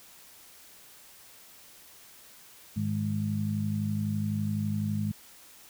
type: harmonic tone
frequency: 51.91 Hz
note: G#1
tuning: in tune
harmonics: 2 / 3 / 4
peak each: -31 / -35 / -30 dBFS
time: 2.76-5.12 s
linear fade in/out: 10 ms
effects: white hiss -53 dBFS RMS until 5.69 s